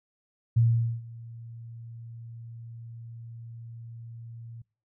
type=tone with ADSR envelope; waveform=sine; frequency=115.8 Hz; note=A#2; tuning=11 cents flat; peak=-17 dBFS; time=0.56-4.62 s; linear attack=12 ms; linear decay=440 ms; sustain=-23 dB; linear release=6 ms; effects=noise-tail reverb RT60 0.4 s tail -26 dB re dry